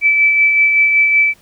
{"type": "tone with tremolo", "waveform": "sine", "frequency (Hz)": 2313, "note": "D7", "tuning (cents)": -27, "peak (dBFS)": -7, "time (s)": [0.01, 1.34], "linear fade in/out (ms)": 50, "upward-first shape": "sine", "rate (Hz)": 5.3, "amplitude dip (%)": 35, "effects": ["pink hiss -50 dBFS RMS until 1.41 s"]}